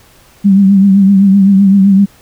sine tone with vibrato, 196 Hz, G3, in tune, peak -3 dBFS, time 0.44-2.06 s, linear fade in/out 20 ms, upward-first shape triangle, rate 7.8 Hz, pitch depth 63 cents each way, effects pink hiss -44 dBFS RMS until 2.21 s

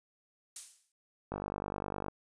violet noise with exponential decay, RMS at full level -34 dBFS, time 0.56-0.92 s, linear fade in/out 2 ms, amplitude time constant 77 ms
click train, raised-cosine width 1 ms, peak -22 dBFS, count 39, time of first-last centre 1.32-2.083 s, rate 49.8 Hz
effects resampled to 22050 Hz

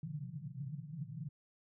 white band-pass noise, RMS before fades -44 dBFS, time 0.03-1.29 s, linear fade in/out 2 ms, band 120 to 170 Hz, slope 96 dB/octave, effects none

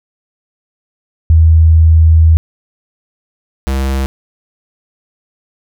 sine / square tone pair in turn, 80.6 / 66.94 Hz, E2 / C2, -38 / +40 cents, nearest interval minor third, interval 322 cents, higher first, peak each -3 / -13 dBFS, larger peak first, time 1.3-2.37 / 3.67-4.06 s, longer first, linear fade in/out 0 ms, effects none

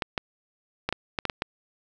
clicks, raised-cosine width 0.3 ms, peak -10 dBFS, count 8, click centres 0.022 / 0.178 / 0.89 / 0.926 / 1.188 / 1.253 / 1.298 / 1.421 s, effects none

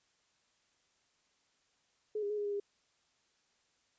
sine tone with pitch steps, 425.6 / 406.7 / 421 / 412.3 / 408 / 404.9 Hz, G#4 / G#4 / G#4 / G#4 / G#4 / G#4, +42 / -36 / +24 / -13 / -31 / -44 cents, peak -33 dBFS, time 2.15-2.6 s, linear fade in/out 5 ms, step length 75 ms, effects white hiss -74 dBFS RMS until 3.98 s + resampled to 16000 Hz

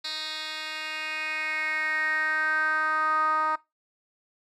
10% pulse tone with band-pass filter sweep, 311.1 Hz, D#4, in tune, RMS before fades -28 dBFS, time 0.04-3.56 s, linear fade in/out 10 ms, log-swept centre 3900 to 1100 Hz, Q 5.2, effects noise-tail reverb RT60 0.2 s tail -20 dB re dry

